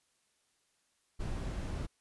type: noise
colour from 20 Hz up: brown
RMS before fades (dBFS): -37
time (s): 1.19-1.87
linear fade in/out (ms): 20
effects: white hiss -75 dBFS RMS until 2 s + resampled to 24000 Hz